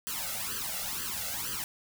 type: noise with flanger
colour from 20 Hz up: white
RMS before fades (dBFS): -35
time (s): 0.07-1.64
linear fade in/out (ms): 0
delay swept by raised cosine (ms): 0.65 to 1.49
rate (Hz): 2.1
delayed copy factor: +0.9
effects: none